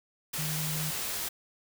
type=tone in noise; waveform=sine; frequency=154.5 Hz; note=D#3; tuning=12 cents flat; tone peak=-33 dBFS; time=0.38-0.91 s; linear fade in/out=10 ms; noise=white; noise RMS=-34 dBFS; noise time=0.33-1.29 s; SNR=-2 dB; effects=none